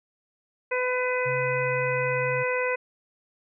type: harmonic tone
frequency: 502 Hz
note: B4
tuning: 28 cents sharp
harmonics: 1 / 2 / 3 / 4 / 5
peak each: -26 / -32 / -33 / -31 / -32 dBFS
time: 0.71-2.76 s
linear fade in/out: 10 ms
type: tone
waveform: sine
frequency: 134.1 Hz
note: C3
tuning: 43 cents sharp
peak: -32 dBFS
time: 1.25-2.44 s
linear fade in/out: 20 ms
effects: none